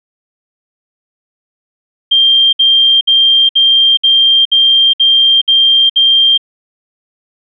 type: tone bursts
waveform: sine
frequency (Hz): 3181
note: G7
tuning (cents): +25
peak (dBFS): -5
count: 9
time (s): 2.11-6.378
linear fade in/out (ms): 10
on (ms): 420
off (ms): 61
effects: none